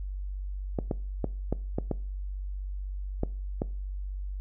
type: clicks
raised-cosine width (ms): 2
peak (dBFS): -14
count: 8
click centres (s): 0.788 / 0.912 / 1.243 / 1.526 / 1.785 / 1.913 / 3.234 / 3.619
effects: noise-tail reverb RT60 0.4 s tail -21 dB re dry + added 48 Hz sine -32 dBFS peak until 4.4 s